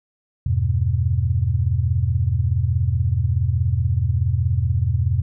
sine chord, E minor, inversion none, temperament just, 82.41 / 98.89 / 123.61 Hz, E2 / G2 / B2, 0 / +16 / +2 cents, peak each -21 dBFS, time 0.46-5.22 s, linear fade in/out 5 ms, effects none

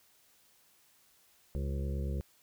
harmonic tone with a mistuned harmonic, 69.3 Hz, C#2, in tune, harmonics 1 / 2 / 3 / 5 / 6 / 7 / 8, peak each -33 / -39 / -43 / -47 / -49 / -50 / -51 dBFS, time 1.55-2.21 s, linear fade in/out 0 ms, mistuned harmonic 8, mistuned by -39 cents, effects white hiss -66 dBFS RMS until 2.42 s

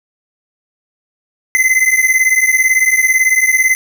square beating tone pair, 2039 / 2057 Hz, C7 / C7, -45 / -30 cents, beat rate 18 Hz, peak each -13 dBFS, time 1.55-3.75 s, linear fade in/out 0 ms, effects none

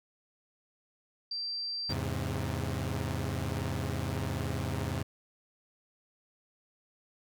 sine tone, 4700 Hz, D8, 1 cent sharp, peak -33 dBFS, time 1.31-1.93 s, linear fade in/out 5 ms
sawtooth chord, E augmented, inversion none, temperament equal with one note detuned, 82.41 / 103.83 / 133.25 Hz, E2 / G#2 / B#2, 0 / 0 / +32 cents, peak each -32 dBFS, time 1.89-5.03 s, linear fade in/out 10 ms
effects none

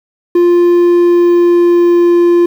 triangle tone with pitch glide, 349.2 to 346.8 Hz, F4 to F4, 0 to -12 cents, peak -3 dBFS, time 0.35-2.46 s, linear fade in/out 5 ms, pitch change -12 cents, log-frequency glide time 0.68-2.16 s, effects 7-bit

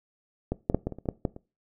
clicks, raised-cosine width 2 ms, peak -14 / -9 / -9 / -15 / -23 / -28 / -25 / -12 / -12 / -28 dBFS, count 10, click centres 0.52 / 0.699 / 0.746 / 0.87 / 0.923 / 0.986 / 1.057 / 1.088 / 1.252 / 1.364 s, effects noise-tail reverb RT60 0.3 s tail -20 dB re dry

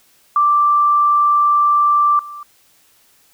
sine tone with level steps, 1174.7 Hz, D6, in tune, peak -10 / -29 dBFS, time 0.36-2.43 s, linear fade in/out 2 ms, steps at 2.19 s, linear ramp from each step 2 ms, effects white hiss -54 dBFS RMS until 3.33 s

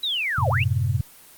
sine linear two-way sweep, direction down then up, 3951 to 480.4 to 2907 Hz, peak -22 dBFS, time 0.03-0.64 s, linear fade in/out 5 ms, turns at 0.49 s
sine chord, F# diminished, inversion none, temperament equal, 92.5 / 110 / 130.81 Hz, F#2 / A2 / C3, 0 / 0 / 0 cents, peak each -24 dBFS, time 0.38-1.01 s, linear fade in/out 5 ms
effects white hiss -48 dBFS RMS until 1.37 s + Opus 24 kbps

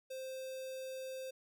square tone with notch filter, 523.3 Hz, C5, in tune, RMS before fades -44 dBFS, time 0.1-1.31 s, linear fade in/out 10 ms, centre 1700 Hz, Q 1.9, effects none

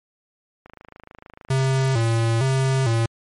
click train, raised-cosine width 0.5 ms, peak -27 dBFS, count 38, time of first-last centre 0.66-2.051 s, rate 26.6 Hz
square tone with vibrato, 123.47 Hz, B2, in tune, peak -18 dBFS, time 1.5-3.06 s, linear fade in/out 5 ms, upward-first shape square, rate 1.1 Hz, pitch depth 130 cents each way
effects MP3 48 kbps

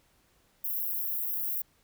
white high-pass noise, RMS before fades -32 dBFS, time 0.64-1.62 s, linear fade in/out 5 ms, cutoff 12000 Hz, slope 48 dB/octave, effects pink hiss -67 dBFS RMS until 1.83 s

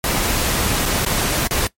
pink noise with dropouts, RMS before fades -19 dBFS, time 0.04-1.67 s, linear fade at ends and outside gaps 1 ms, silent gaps 0.855-0.86 / 1.049-1.062 / 1.473-1.509 s, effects noise-tail reverb RT60 0.1 s tail -18 dB re dry + MP3 64 kbps

